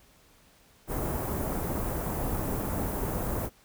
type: band-stop noise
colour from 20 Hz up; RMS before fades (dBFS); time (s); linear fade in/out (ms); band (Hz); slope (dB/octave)
pink; -31; 0.87-3.5; 50; 950 to 15000; 12
effects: pink hiss -60 dBFS RMS until 3.64 s